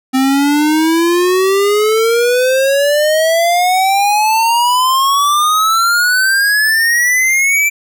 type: exponential sweep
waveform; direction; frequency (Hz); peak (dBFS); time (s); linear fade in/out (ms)
square; up; 259.5 to 2349; -10; 0.13-7.7; 20
effects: none